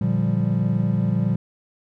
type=chord; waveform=triangle; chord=G minor seventh; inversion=first; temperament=equal; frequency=116.54 / 146.83 / 174.61 / 196 Hz; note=Bb2 / D3 / F3 / G3; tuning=0 / 0 / 0 / 0 cents; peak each=-21 / -25 / -21 / -22 dBFS; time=0.01-1.36 s; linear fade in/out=5 ms; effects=none